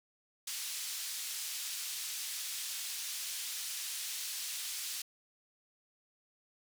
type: band-pass noise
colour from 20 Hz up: pink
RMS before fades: -40 dBFS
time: 0.47-5.02 s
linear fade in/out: 5 ms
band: 3700 to 14000 Hz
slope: 12 dB/octave
effects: none